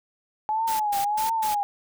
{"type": "tone with vibrato", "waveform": "sine", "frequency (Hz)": 851, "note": "G#5", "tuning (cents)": 42, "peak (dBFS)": -22, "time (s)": [0.49, 1.63], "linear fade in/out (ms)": 0, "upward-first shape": "triangle", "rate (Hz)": 1.5, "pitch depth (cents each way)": 120}
{"type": "noise bursts", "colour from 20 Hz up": "white", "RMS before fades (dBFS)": -33, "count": 4, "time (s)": [0.67, 1.55], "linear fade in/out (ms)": 10, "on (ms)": 130, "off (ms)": 120}
{"effects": []}